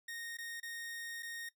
sawtooth tone with dropouts, 1856 Hz, A#6, 8 cents flat, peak -39 dBFS, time 0.08-1.49 s, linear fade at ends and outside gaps 5 ms, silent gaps 0.371-0.384 / 0.601-0.629 / 1.225-1.229 s, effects noise-tail reverb RT60 0.1 s tail -17 dB re dry

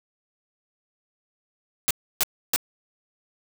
white noise bursts, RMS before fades -21 dBFS, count 3, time 1.88-2.561 s, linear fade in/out 0 ms, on 27 ms, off 300 ms, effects none

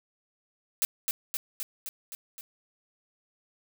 blue noise with echo, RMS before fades -25 dBFS, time 0.82-0.85 s, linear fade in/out 0 ms, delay 260 ms, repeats 6, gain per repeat -3 dB, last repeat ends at 2.41 s, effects none

